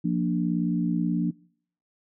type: chord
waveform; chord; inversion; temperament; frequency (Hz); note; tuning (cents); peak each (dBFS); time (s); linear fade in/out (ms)
sine; Bb major; second; equal; 174.61 / 233.1 / 293.7; F3 / Bb3 / D4; 0 / 0 / 0; -25 / -28 / -28; 0.04-1.31; 10
effects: noise-tail reverb RT60 0.6 s tail -24 dB re dry